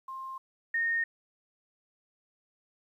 sine tone pair in turn, 1058 / 1842.8 Hz, C6 / A#6, +19 / -20 cents, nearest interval minor seventh, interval 961 cents, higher second, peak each -37 / -26 dBFS, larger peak second, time 0.08-0.38 / 0.74-1.04 s, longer neither, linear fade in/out 5 ms, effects 11-bit

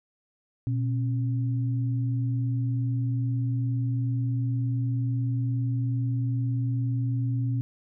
sine tone pair together, 121.1 / 271.9 Hz, B2 / C#4, -34 / -33 cents, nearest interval octave + major second, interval 1401 cents, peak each -24 / -34 dBFS, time 0.67-7.61 s, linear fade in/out 0 ms, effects none

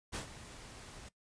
pink noise with ADSR envelope, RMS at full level -38 dBFS, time 0.12-1.09 s, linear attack 28 ms, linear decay 110 ms, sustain -13 dB, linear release 8 ms, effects noise-tail reverb RT60 0.1 s tail -18 dB re dry + resampled to 22050 Hz

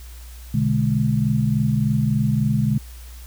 sine chord, G# diminished, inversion first, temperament equal with one note detuned, 123.47 / 146.83 / 209.8 Hz, B2 / D3 / G#3, 0 / 0 / +18 cents, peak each -21 dBFS, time 0.54-2.78 s, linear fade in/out 5 ms, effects added 60 Hz sine -36 dBFS peak until 3.26 s + white hiss -47 dBFS RMS until 3.26 s

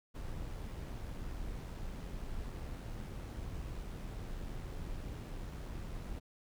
brown noise with amplitude modulation, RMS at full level -41 dBFS, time 0.14-6.2 s, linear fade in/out 20 ms, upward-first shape sine, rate 86.4 Hz, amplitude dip 30%, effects none

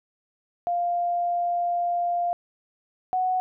sine tone pair in turn, 698.5 / 740 Hz, F5 / F#5, 0 / 0 cents, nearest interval minor second, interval 100 cents, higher second, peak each -22 / -21 dBFS, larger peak second, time 0.67-2.33 / 3.13-3.4 s, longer first, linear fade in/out 0 ms, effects none

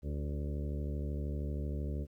harmonic tone with a mistuned harmonic, 72.9 Hz, D2, 12 cents flat, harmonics 1 / 2 / 3 / 4 / 5 / 6 / 7 / 8, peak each -35 / -41 / -45 / -47 / -49 / -51 / -52 / -53 dBFS, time 0.02-2.07 s, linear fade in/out 50 ms, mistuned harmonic 5, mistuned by +34 cents, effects 12-bit

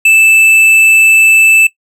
sine tone with tanh clipping, 2637 Hz, E7, in tune, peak -5 dBFS, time 0.05-1.67 s, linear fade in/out 5 ms, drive 10 dB, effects noise-tail reverb RT60 0.1 s tail -18 dB re dry

